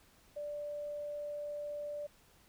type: tone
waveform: sine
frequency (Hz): 587.3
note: D5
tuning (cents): 0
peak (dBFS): -38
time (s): 0.36-2.07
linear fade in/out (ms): 10
effects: pink hiss -65 dBFS RMS until 2.48 s